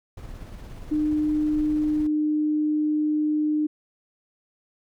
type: noise with tremolo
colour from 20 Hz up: brown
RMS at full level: -37 dBFS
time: 0.17-2.07 s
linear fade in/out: 5 ms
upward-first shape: square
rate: 17 Hz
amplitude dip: 25%
type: tone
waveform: sine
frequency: 303.3 Hz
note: D#4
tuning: 44 cents flat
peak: -20 dBFS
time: 0.91-3.67 s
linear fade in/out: 10 ms
effects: none